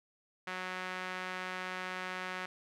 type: tone with band-pass filter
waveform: sawtooth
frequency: 184.2 Hz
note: F#3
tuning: 7 cents flat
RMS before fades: -40 dBFS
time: 0.47-2.46 s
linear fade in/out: 5 ms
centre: 1800 Hz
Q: 1.3
effects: none